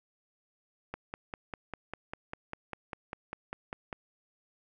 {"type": "click train", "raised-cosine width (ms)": 0.5, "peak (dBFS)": -22, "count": 16, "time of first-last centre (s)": [0.94, 3.928], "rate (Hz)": 5.02, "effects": []}